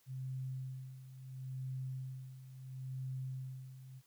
sine tone with tremolo, 130.6 Hz, C3, 3 cents flat, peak -38 dBFS, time 0.06-4.02 s, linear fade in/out 50 ms, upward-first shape sine, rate 0.73 Hz, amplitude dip 75%, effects white hiss -71 dBFS RMS until 4.06 s

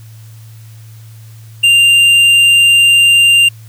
sine tone with tanh clipping, 2789 Hz, F7, 3 cents flat, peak -6 dBFS, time 1.63-3.49 s, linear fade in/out 10 ms, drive 8 dB, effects added 111 Hz sine -32 dBFS peak until 3.68 s + white hiss -46 dBFS RMS until 3.68 s

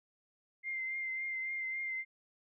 sine tone with vibrato, 2093 Hz, C7, in tune, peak -35 dBFS, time 0.63-2.05 s, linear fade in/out 50 ms, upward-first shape triangle, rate 3.6 Hz, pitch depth 28 cents each way, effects none

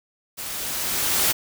white noise with level ramp, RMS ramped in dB -33 to -19 dBFS, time 0.37-1.33 s, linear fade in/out 20 ms, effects none

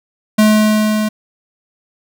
square tone with level ramp, 214.3 Hz, A3, 45 cents flat, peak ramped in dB -7 to -15 dBFS, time 0.38-1.09 s, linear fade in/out 10 ms, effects none

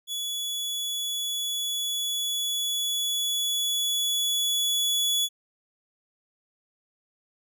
sawtooth tone with level ramp, 3400 Hz, G#7, 40 cents sharp, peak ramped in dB -26 to -19 dBFS, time 0.07-5.29 s, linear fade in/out 50 ms, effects none

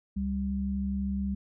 sine tone pair together, 69.72 / 197.2 Hz, C#2 / G3, +11 / +11 cents, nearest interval octave + tritone, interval 1800 cents, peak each -33 / -29 dBFS, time 0.16-1.35 s, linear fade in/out 10 ms, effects none

